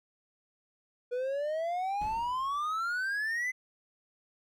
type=exponential sweep; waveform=triangle; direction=up; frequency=483.6 to 2055 Hz; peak=-28 dBFS; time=1.11-3.52 s; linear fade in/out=20 ms
type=noise with exponential decay; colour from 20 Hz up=brown; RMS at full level=-40 dBFS; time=2.01-2.8 s; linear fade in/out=2 ms; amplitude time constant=170 ms
effects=none